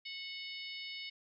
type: harmonic tone with a mistuned harmonic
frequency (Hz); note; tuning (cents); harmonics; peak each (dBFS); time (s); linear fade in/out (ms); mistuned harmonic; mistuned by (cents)
740; F#5; 0; 3 / 4 / 5 / 6 / 7; -46 / -47 / -48 / -50 / -52; 0.05-1.1; 10; 3; -21
effects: none